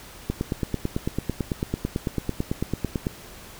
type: click train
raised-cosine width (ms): 3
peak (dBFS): -11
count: 26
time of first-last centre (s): 0.3-3.069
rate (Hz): 9.03
effects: pink hiss -44 dBFS RMS until 3.59 s